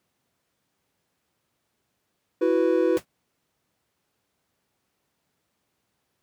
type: chord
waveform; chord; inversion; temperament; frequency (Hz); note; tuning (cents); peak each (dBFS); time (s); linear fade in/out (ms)
triangle; E suspended second; none; equal; 329.6 / 370 / 493.9; E4 / F#4 / B4; 0 / 0 / 0; -21; 2.41-2.98; 10
type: noise with exponential decay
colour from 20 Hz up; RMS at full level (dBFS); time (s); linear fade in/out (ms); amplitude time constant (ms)
pink; -30; 2.97-3.05; 0; 17
effects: pink hiss -75 dBFS RMS until 6.22 s + high-pass 100 Hz 12 dB/octave